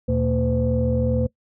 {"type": "tone cluster", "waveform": "sine", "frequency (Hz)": [78.7, 121.1, 228.6, 508], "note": ["D#2", "B2", "A#3", "B4"], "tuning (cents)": [20, -34, -34, 49], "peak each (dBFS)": -23, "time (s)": [0.08, 1.27], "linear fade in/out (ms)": 10, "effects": ["noise-tail reverb RT60 0.1 s tail -22 dB re dry", "tanh soft clip ceiling -10 dBFS"]}